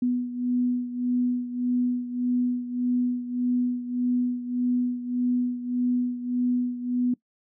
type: beating tone pair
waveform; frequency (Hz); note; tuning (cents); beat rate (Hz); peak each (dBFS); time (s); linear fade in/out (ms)
sine; 246.4 / 248.1; B3 / B3; -4 / +8; 1.7; -24 / -29; 0.02-7.14; 5
effects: noise-tail reverb RT60 0.1 s tail -21 dB re dry